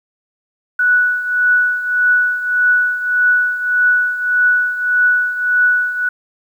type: tone with tremolo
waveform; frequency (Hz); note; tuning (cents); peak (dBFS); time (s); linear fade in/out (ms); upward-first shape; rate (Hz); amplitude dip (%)
sine; 1476; F#6; -5; -8; 0.79-6.09; 5; triangle; 1.7; 75
effects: 8-bit